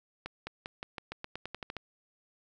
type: accelerating click train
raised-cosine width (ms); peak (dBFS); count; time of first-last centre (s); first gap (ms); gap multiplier
0.3; -22; 13; 0.26-1.767; 210; 0.9
effects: none